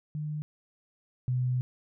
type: tone pair in turn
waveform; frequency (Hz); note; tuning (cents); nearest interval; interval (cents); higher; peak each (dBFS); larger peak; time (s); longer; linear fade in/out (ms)
sine; 151.2 / 125.99; D#3 / B2; -49 / +35; minor third; 316; first; -31 / -25; second; 0.15-0.42 / 1.28-1.61; second; 0
effects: none